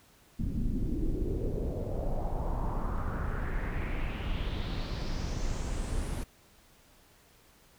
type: noise with low-pass filter sweep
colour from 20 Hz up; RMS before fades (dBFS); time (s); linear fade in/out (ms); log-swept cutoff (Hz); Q
brown; -32; 0.39-6.24; 10; 210 to 11000; 3.5
effects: pink hiss -61 dBFS RMS until 7.78 s